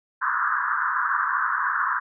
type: band-pass noise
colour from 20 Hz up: pink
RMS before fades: -24 dBFS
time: 0.21-2 s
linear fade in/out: 20 ms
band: 1000 to 1700 Hz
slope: 96 dB/octave
effects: none